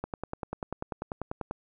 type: click train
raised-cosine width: 1 ms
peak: -19 dBFS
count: 16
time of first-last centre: 0.04-1.511 s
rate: 10.2 Hz
effects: none